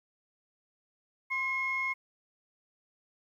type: tone pair together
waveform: sine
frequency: 1046.5 / 2161 Hz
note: C6 / C#7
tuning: 0 / -45 cents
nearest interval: octave + minor second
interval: 1255 cents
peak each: -35 / -29 dBFS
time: 1.3-1.94 s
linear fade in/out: 20 ms
effects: tanh soft clip ceiling -23 dBFS + 11-bit